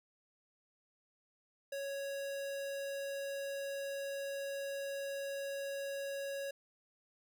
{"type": "tone", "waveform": "square", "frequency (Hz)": 554.4, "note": "C#5", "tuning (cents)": 0, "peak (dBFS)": -39, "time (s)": [1.72, 6.51], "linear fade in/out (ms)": 5, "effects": []}